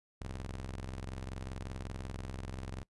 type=ring-modulated tone; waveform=sawtooth; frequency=65.41 Hz; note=C2; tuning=in tune; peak=-33 dBFS; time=0.21-2.83 s; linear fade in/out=0 ms; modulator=22.4 Hz; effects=noise-tail reverb RT60 0.1 s tail -22 dB re dry + resampled to 24000 Hz